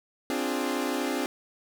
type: chord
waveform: sawtooth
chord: D half-diminished seventh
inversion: third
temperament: equal with one note detuned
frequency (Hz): 261.6 / 293.7 / 349.2 / 412.2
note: C4 / D4 / F4 / Ab4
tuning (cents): 0 / 0 / 0 / -13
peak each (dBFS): -27 / -28 / -30 / -31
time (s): 0.3-1.26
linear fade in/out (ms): 0
effects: none